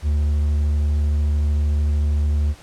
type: tone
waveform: triangle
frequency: 73.9 Hz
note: D2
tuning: 11 cents sharp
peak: -14 dBFS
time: 0.02-2.55 s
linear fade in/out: 50 ms
effects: pink hiss -46 dBFS RMS until 2.62 s + low-pass 9000 Hz 12 dB/octave